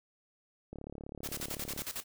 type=click train; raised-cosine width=2 ms; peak=-30 dBFS; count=40; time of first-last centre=0.73-1.819 s; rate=35.8 Hz
type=noise with tremolo; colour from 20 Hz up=white; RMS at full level=-38 dBFS; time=1.23-2.04 s; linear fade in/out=20 ms; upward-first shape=square; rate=11 Hz; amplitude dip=80%
effects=none